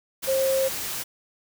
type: tone in noise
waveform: sine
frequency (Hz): 533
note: C5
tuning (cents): +32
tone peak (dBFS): -20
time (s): 0.27-0.69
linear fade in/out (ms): 20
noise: white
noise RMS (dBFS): -31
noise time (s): 0.22-1.04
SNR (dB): +8
effects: none